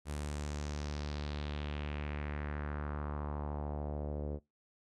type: tone with low-pass filter sweep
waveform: sawtooth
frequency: 73.7 Hz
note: D2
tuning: 7 cents sharp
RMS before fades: -39 dBFS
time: 0.05-4.4 s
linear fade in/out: 50 ms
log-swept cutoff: 10000 to 480 Hz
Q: 2.3
effects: noise-tail reverb RT60 0.2 s tail -22 dB re dry